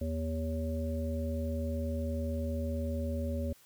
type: harmonic tone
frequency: 80 Hz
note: D#2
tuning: 49 cents sharp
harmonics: 1 / 3 / 5 / 7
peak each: -33 / -37 / -46 / -39 dBFS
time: 0.01-3.53 s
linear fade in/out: 5 ms
effects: white hiss -61 dBFS RMS until 3.65 s